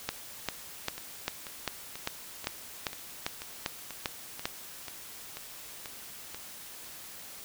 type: two click trains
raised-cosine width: 0.2 ms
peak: -22 / -12 dBFS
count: 12 / 12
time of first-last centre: 0.98-6.346 / 0.09-4.455 s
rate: 2.05 / 2.52 Hz
effects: white hiss -46 dBFS RMS until 7.44 s